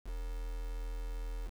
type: tone with quantisation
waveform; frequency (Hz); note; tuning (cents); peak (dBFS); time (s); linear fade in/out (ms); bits
sine; 41.2; E1; 0; -36; 0.04-1.51; 50; 8
effects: none